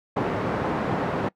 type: band-pass noise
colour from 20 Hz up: pink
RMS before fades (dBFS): -26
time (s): 0.16-1.29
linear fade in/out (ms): 10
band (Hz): 150 to 1200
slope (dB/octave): 12
effects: noise-tail reverb RT60 0.1 s tail -21 dB re dry